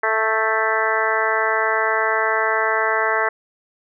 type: harmonic tone with a mistuned harmonic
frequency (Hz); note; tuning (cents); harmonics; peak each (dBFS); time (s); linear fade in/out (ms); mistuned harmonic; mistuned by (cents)
220; A3; 0; 2 / 3 / 4 / 5 / 6 / 7 / 8 / 9; -25 / -25 / -25 / -25 / -25 / -25 / -25 / -25; 0.03-3.29; 5; 7; +31
effects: none